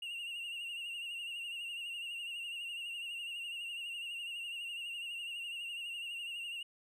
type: tone with vibrato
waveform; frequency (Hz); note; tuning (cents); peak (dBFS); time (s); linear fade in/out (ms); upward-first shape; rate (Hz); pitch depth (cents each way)
triangle; 2794; F7; 0; -38; 0.02-6.63; 5; sine; 12; 56
effects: none

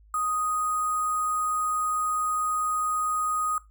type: tone with sample-and-hold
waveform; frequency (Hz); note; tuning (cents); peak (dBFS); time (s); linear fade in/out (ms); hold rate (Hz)
sine; 1244.5; D#6; 0; -24; 0.14-3.58; 2; 8820
effects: noise-tail reverb RT60 0.2 s tail -18 dB re dry + added 52 Hz sine -52 dBFS peak until 3.7 s

